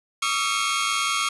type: tone cluster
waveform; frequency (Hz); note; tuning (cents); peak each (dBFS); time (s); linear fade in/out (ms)
sawtooth; 1133 / 1242 / 1348 / 2189 / 3261; C#6 / D#6 / E6 / C#7 / G#7; +37 / -3 / +38 / -22 / -32; -25; 0.22-1.29; 5
effects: resampled to 24000 Hz + 7-bit